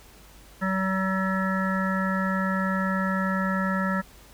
harmonic tone, 190 Hz, F#3, 46 cents sharp, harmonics 1 / 3 / 5 / 7 / 9 / 10, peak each -25 / -33 / -35 / -30 / -32 / -37 dBFS, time 0.61-4.02 s, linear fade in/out 20 ms, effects added 50 Hz sine -52 dBFS peak until 4.33 s + pink hiss -52 dBFS RMS until 4.33 s

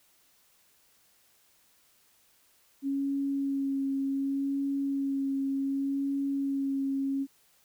sine tone with vibrato, 275 Hz, C#4, 14 cents flat, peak -27 dBFS, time 2.82-7.27 s, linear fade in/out 50 ms, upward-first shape sine, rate 0.67 Hz, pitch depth 16 cents each way, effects white hiss -65 dBFS RMS until 7.64 s

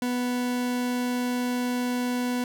40% pulse tone, 246.9 Hz, B3, in tune, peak -24 dBFS, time 0.02-2.44 s, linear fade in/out 2 ms, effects none

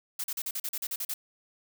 blue noise bursts, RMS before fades -33 dBFS, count 11, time 0.19-1.14 s, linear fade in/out 5 ms, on 50 ms, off 40 ms, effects none

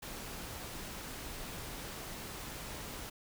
pink noise, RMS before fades -44 dBFS, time 0.02-3.1 s, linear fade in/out 10 ms, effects none

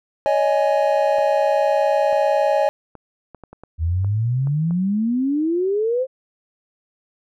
triangle chord, C# suspended second, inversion none, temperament equal with one note detuned, 562.4 / 622.3 / 830.6 Hz, C#5 / D#5 / G#5, +25 / 0 / 0 cents, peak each -17 / -17 / -19 dBFS, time 0.26-2.69 s, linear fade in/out 0 ms
clicks, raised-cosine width 1 ms, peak -25 dBFS, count 10, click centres 1.185 / 2.128 / 2.953 / 3.347 / 3.437 / 3.53 / 3.636 / 4.046 / 4.472 / 4.709 s
sine exponential sweep, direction up, 78 to 534 Hz, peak -17 dBFS, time 3.78-6.07 s, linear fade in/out 50 ms
effects none

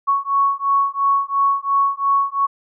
sine beating tone pair, 1108.7 / 1111.6 Hz, C#6 / C#6, 0 / +4 cents, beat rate 2.9 Hz, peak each -18 dBFS, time 0.07-2.47 s, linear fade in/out 20 ms, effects none

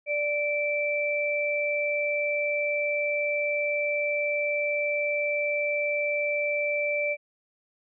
sine tone pair together, 587.3 / 2334 Hz, D5 / D7, 0 / -11 cents, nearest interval 2 octaves, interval 2389 cents, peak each -27 dBFS, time 0.06-7.17 s, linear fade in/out 50 ms, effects none

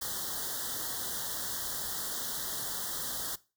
white band-stop noise, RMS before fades -36 dBFS, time 0.01-3.36 s, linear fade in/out 10 ms, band 1900 to 3100 Hz, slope 96 dB/octave, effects noise-tail reverb RT60 0.3 s tail -19 dB re dry

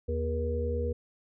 harmonic tone with a mistuned harmonic, 79.7 Hz, D#2, 42 cents sharp, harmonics 1 / 3 / 5 / 6, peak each -30 / -39 / -39 / -32 dBFS, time 0.08-0.93 s, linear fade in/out 10 ms, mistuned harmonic 5, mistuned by +42 cents, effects none

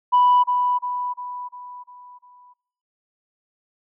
sine tone with echo, 987.8 Hz, B5, in tune, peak -11 dBFS, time 0.12-0.44 s, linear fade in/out 20 ms, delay 350 ms, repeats 6, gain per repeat -6 dB, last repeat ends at 2.54 s, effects noise-tail reverb RT60 0.6 s tail -23 dB re dry + tanh soft clip ceiling -9 dBFS

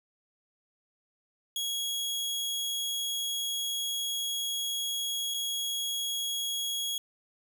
sawtooth tone with dropouts, 3319 Hz, G#7, 2 cents flat, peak -27 dBFS, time 1.56-6.98 s, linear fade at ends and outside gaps 2 ms, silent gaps 5.34-5.343 s, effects none

